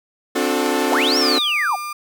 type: chord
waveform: sawtooth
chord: D dominant seventh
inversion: third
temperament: equal with one note detuned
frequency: 261.6 / 293.7 / 361.1 / 440 Hz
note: C4 / D4 / F#4 / A4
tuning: 0 / 0 / -42 / 0 cents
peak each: -19 dBFS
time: 0.35-1.39 s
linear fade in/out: 10 ms
type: linear two-way sweep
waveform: sine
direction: up then down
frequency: 370 to 5640 to 672 Hz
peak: -17 dBFS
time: 0.91-1.76 s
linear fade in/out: 10 ms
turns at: 1.18 s
type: tone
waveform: 35% pulse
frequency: 1200 Hz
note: D6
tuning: 37 cents sharp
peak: -24 dBFS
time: 1.21-1.93 s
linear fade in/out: 5 ms
effects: none